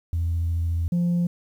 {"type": "tone with vibrato", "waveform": "sine", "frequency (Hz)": 84, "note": "E2", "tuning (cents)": 33, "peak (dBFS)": -20, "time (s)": [0.13, 0.88], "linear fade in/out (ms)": 0, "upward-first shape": "sine", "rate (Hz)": 14, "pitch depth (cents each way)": 15}
{"type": "tone", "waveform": "sine", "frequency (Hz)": 174, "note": "F3", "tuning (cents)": -6, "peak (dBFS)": -17, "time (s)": [0.92, 1.27], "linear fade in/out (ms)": 5}
{"effects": ["tanh soft clip ceiling -18 dBFS", "9-bit"]}